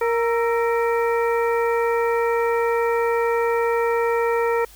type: harmonic tone with a mistuned harmonic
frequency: 466.3 Hz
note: A#4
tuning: 1 cent sharp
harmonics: 1 / 2 / 3 / 4 / 5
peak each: -19 / -25 / -29 / -31 / -33 dBFS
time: 0.01-4.65 s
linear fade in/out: 5 ms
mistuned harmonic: 3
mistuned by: -80 cents
effects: added 49 Hz sine -48 dBFS peak until 4.75 s + white hiss -48 dBFS RMS until 4.75 s